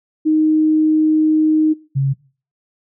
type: tone pair in turn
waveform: sine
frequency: 311.1 / 136.59 Hz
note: D#4 / C#3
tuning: 0 / -25 cents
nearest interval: octave + major second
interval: 1425 cents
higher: first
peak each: -11 / -13 dBFS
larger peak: first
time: 0.25-1.74 / 1.95-2.14 s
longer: first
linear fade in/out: 20 ms
effects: noise-tail reverb RT60 0.4 s tail -22 dB re dry